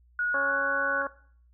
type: tone with pitch glide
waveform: sine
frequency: 1453 to 1484.4 Hz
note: F#6 to F#6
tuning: -32 to +5 cents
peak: -25 dBFS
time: 0.19-1.02 s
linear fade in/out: 2 ms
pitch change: +37 cents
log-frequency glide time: 0.46-0.52 s
type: harmonic tone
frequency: 277.2 Hz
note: C#4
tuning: in tune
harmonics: 1 / 2 / 3 / 4 / 5 / 6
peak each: -42 / -32 / -40 / -32 / -35 / -39 dBFS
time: 0.34-1.07 s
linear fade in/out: 2 ms
effects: noise-tail reverb RT60 0.5 s tail -17 dB re dry + added 60 Hz sine -57 dBFS peak until 1.53 s